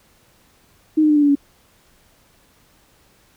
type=tone with pitch steps; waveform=sine; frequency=310.9 / 305 / 299.3 / 293.6 / 288.1 / 282.6 Hz; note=D#4 / D#4 / D4 / D4 / D4 / C#4; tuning=-1 / -34 / +33 / 0 / -33 / +34 cents; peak=-11 dBFS; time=0.97-1.354 s; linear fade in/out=10 ms; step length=64 ms; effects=pink hiss -56 dBFS RMS until 3.36 s